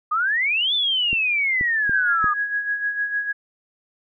sine exponential two-way sweep, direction up then down, 1200 to 3570 to 1200 Hz, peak -18 dBFS, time 0.11-2.34 s, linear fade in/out 10 ms, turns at 0.74 s
clicks, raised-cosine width 3 ms, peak -18 dBFS, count 4, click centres 1.13 / 1.611 / 1.895 / 2.243 s
sine tone with tremolo, 1661.2 Hz, G#6, in tune, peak -19 dBFS, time 1.92-3.33 s, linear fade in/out 20 ms, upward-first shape sine, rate 6.6 Hz, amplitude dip 60%
effects none

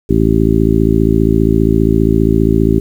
harmonic tone, 55 Hz, A1, in tune, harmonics 1 / 2 / 3 / 4 / 5 / 6 / 7, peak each -16 / -16 / -16 / -16 / -16 / -16 / -16 dBFS, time 0.09-2.8 s, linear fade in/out 10 ms, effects 7-bit

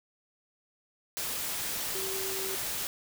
sine tone in noise, 384.2 Hz, G4, 35 cents flat, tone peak -37 dBFS, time 1.95-2.55 s, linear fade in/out 0 ms, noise white, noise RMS -34 dBFS, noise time 1.17-2.87 s, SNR -6 dB, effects none

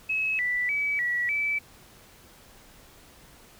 sine tone with pitch steps, 2574 / 1972 / 2287 / 1937 / 2309 Hz, E7 / B6 / D7 / B6 / D7, -42 / -3 / -47 / -34 / -30 cents, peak -24 dBFS, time 0.09-1.59 s, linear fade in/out 10 ms, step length 300 ms, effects pink hiss -53 dBFS RMS until 3.59 s

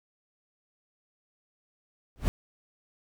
brown noise with exponential growth, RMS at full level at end -21 dBFS, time 2.16-2.28 s, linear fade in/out 0 ms, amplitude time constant 26 ms, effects none

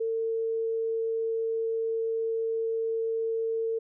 sine tone, 451.5 Hz, A4, 45 cents sharp, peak -26 dBFS, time 0-3.79 s, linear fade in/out 10 ms, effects none

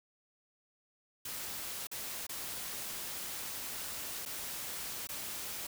white noise with dropouts, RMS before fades -41 dBFS, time 1.25-5.67 s, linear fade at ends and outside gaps 5 ms, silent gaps 1.871-1.914 / 2.268-2.291 / 4.253-4.259 / 5.072-5.089 s, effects none

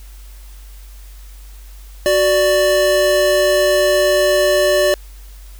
square tone pair together, 370.9 / 588.8 Hz, F#4 / D5, +4 / +4 cents, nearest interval minor sixth, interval 800 cents, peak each -19 / -13 dBFS, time 2.06-4.94 s, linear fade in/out 0 ms, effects added 48 Hz sine -34 dBFS peak until 5.59 s + white hiss -47 dBFS RMS until 5.59 s

